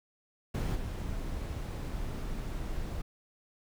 brown noise with level steps, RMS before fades -31 / -36 dBFS, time 0.54-3.02 s, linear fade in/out 10 ms, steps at 0.75 s, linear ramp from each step 10 ms, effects none

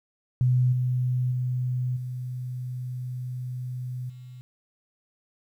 sine tone with level steps, 125.7 Hz, B2, 31 cents sharp, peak -18 / -22 / -24 / -30 / -40 dBFS, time 0.41-4.41 s, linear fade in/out 0 ms, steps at 0.72 / 1.31 / 1.96 / 4.09 s, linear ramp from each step 10 ms, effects 10-bit

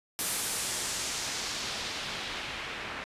white noise with low-pass filter sweep, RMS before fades -35 dBFS, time 0.19-3.04 s, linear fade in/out 0 ms, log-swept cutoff 12000 to 2100 Hz, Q 1.2, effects resampled to 32000 Hz

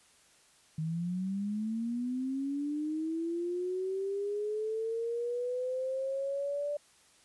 sine linear sweep, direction up, 154.9 to 587.3 Hz, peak -31 dBFS, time 0.78-6.77 s, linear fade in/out 5 ms, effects white hiss -63 dBFS RMS until 7.24 s + resampled to 24000 Hz

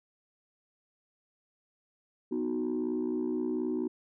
sine chord, B major, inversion none, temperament equal, 246.9 / 311.1 / 370 Hz, B3 / D#4 / F#4, 0 / 0 / 0 cents, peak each -32 dBFS, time 2.31-3.88 s, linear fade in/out 10 ms, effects tanh soft clip ceiling -24 dBFS

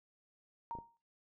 sine tone with exponential decay, 930 Hz, A#5, 4 cents flat, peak -36 dBFS, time 0.71-0.97 s, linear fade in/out 0 ms, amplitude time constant 55 ms
clicks, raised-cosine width 2 ms, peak -36 dBFS, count 2, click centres 0.752 / 0.787 s
effects noise-tail reverb RT60 0.3 s tail -17 dB re dry

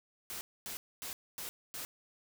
white noise bursts, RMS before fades -42 dBFS, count 5, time 0.3-1.85 s, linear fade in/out 0 ms, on 110 ms, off 250 ms, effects none

